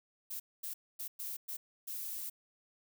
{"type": "noise bursts at uneven times", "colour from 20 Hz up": "violet", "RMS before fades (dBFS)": -41, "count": 6, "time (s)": [[0.3, 0.4], [0.63, 0.74], [0.99, 1.08], [1.19, 1.37], [1.48, 1.57], [1.87, 2.3]], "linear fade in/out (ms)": 10, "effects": []}